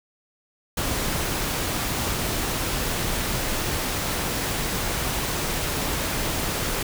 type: noise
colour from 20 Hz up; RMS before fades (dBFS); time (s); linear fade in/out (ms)
pink; -26; 0.77-6.83; 5
effects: none